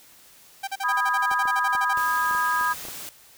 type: tone bursts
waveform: sawtooth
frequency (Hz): 783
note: G5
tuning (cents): -2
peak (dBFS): -23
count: 16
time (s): 0.63-1.935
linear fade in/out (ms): 10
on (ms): 45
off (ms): 39
type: chord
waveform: sine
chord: G# minor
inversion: first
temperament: equal with one note detuned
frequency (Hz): 987.8 / 1244.5 / 1631.7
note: B5 / D#6 / G#6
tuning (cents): 0 / 0 / -31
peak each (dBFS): -25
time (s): 0.83-2.74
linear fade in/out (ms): 20
type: clicks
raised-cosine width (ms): 1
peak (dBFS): -26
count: 9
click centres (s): 1.315 / 1.455 / 1.751 / 1.975 / 2.311 / 2.35 / 2.611 / 2.852 / 2.885
type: noise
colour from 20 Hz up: white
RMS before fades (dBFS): -37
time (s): 1.97-3.09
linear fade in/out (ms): 0
effects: white hiss -52 dBFS RMS until 3.37 s

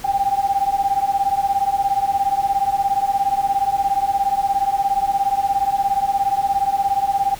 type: beating tone pair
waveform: sine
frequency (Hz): 784 / 801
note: G5 / G5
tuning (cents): 0 / +37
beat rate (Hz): 17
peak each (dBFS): -19 / -19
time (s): 0.04-7.35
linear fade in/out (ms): 10
effects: pink hiss -38 dBFS RMS until 7.39 s

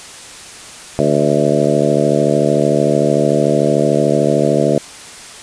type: harmonic tone with a mistuned harmonic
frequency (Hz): 73.42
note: D2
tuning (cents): 0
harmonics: 2 / 3 / 4 / 5 / 6 / 7 / 8 / 9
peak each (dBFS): -19 / -19 / -19 / -19 / -19 / -19 / -19 / -19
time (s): 0.99-4.78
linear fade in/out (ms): 0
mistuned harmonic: 9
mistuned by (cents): -16
effects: white hiss -34 dBFS RMS until 5.42 s + resampled to 22050 Hz

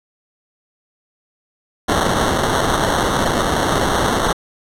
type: noise with sample-and-hold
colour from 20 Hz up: white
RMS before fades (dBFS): -17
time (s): 1.88-4.33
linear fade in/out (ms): 10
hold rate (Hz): 2450
effects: low-pass 11000 Hz 12 dB/octave

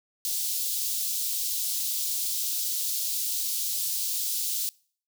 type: high-pass noise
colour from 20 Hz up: white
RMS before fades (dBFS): -29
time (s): 0.25-4.69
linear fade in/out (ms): 0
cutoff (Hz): 3700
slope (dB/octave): 24
effects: noise-tail reverb RT60 0.5 s tail -25 dB re dry

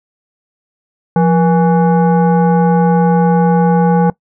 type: tone with frequency modulation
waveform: sine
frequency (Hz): 174.61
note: F3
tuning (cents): 0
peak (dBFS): -7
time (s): 1.16-4.1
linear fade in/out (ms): 2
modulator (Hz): 654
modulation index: 0.88
effects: noise-tail reverb RT60 0.1 s tail -21 dB re dry

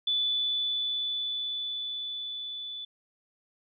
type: tone with level ramp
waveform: sine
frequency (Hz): 3478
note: A7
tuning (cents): -21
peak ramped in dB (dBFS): -24 to -36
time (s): 0.07-2.85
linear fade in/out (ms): 5
effects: none

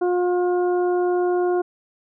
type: harmonic tone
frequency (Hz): 357.1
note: F4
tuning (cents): +39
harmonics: 1 / 2 / 3 / 4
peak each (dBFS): -18 / -26 / -35 / -36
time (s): 0.01-1.62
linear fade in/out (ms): 10
effects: none

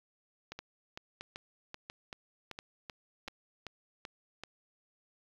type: two click trains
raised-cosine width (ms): 0.2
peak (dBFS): -24 / -24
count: 5 / 11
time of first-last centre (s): 0.52-3.279 / 0.59-4.436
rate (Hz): 1.45 / 2.6
effects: low-pass 5000 Hz 12 dB/octave + 9-bit

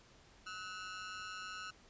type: ring-modulated tone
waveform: sawtooth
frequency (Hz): 1385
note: F6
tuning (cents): -15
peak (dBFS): -37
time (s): 0.46-1.71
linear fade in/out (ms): 10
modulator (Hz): 97
effects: pink hiss -63 dBFS RMS until 1.89 s + resampled to 16000 Hz

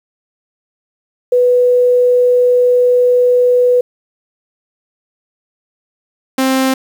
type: tone pair in turn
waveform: sine / sawtooth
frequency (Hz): 493.9 / 263.6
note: B4 / C4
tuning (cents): 0 / +13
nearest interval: major seventh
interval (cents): 1087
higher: first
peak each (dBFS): -7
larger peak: neither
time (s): 1.32-3.81 / 6.38-6.74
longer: first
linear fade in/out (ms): 5
effects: 7-bit

